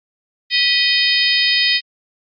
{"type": "harmonic tone with a mistuned harmonic", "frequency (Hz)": 622.3, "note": "D#5", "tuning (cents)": 0, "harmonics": [3, 4, 5, 6, 7, 8], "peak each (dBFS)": [-20, -20, -20, -20, -20, -20], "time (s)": [0.5, 1.81], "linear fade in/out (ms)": 50, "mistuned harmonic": 3, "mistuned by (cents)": 79, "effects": ["Opus 48 kbps"]}